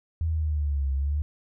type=linear two-way sweep; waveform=sine; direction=down then up; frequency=82.41 to 67 to 75.8 Hz; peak=-23 dBFS; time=0.21-1.22 s; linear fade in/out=0 ms; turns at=0.93 s; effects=none